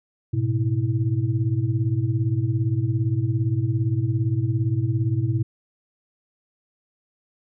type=tone cluster; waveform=sine; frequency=107.4 / 124.9 / 324.2 Hz; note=A2 / B2 / E4; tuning=-41 / +20 / -29 cents; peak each=-23 / -22 / -30 dBFS; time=0.33-5.43 s; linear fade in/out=10 ms; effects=none